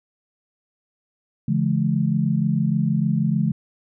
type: tone cluster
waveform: sine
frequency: 143.3 / 169.8 / 213.3 Hz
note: D3 / F3 / G#3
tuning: -42 / -48 / +46 cents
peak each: -22 dBFS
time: 1.48-3.52 s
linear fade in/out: 5 ms
effects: none